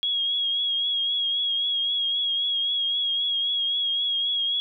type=tone with vibrato; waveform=sine; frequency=3300 Hz; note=G#7; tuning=12 cents flat; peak=-22 dBFS; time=0.03-4.6 s; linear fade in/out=0 ms; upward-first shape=triangle; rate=3.8 Hz; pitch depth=40 cents each way; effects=none